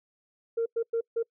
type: tone bursts at uneven times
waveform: sine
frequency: 460 Hz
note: A#4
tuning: 23 cents flat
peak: -23 dBFS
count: 4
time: 0.57-0.66 / 0.76-0.83 / 0.93-1.01 / 1.16-1.23 s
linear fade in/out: 10 ms
effects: noise-tail reverb RT60 0.1 s tail -26 dB re dry + tanh soft clip ceiling -21 dBFS